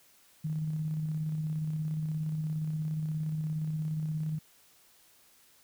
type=tone with tremolo; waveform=sine; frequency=155.56 Hz; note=D#3; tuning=in tune; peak=-29 dBFS; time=0.44-4.39 s; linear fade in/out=10 ms; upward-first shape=square; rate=17 Hz; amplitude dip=25%; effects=white hiss -62 dBFS RMS until 5.63 s